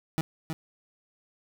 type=tone with echo; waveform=30% pulse; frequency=160.1 Hz; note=D#3; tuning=50 cents sharp; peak=-22 dBFS; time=0.18-0.21 s; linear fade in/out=0 ms; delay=320 ms; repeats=1; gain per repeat=-6 dB; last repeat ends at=0.53 s; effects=none